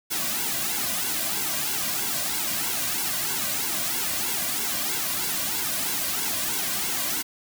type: noise with flanger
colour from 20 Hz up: white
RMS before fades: -27 dBFS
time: 0.1-7.23 s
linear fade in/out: 20 ms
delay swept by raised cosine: 1.6 to 2.33 ms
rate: 3.1 Hz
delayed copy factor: -0.85
effects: none